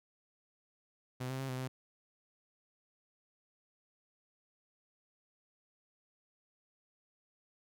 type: tone with pitch steps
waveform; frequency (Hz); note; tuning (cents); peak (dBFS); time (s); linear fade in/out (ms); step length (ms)
sawtooth; 127.3 / 131.5 / 134.2 / 128.3 / 129.8; C3 / C3 / C3 / C3 / C3; -47 / +9 / +44 / -34 / -13; -33; 1.2-1.68; 10; 96
effects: none